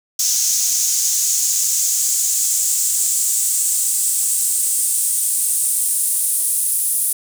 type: noise with high-pass filter sweep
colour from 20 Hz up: pink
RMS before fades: -18 dBFS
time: 0.19-7.13 s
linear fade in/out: 5 ms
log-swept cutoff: 6200 to 10000 Hz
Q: 3.6
effects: none